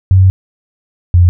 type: tone pair in turn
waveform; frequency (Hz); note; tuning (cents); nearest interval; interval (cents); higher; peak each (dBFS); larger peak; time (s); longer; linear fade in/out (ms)
sine; 94.3 / 87.99; F#2 / F2; +33 / +13; minor second; 120; first; -3; neither; 0.11-0.3 / 1.14-1.29; first; 0
effects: none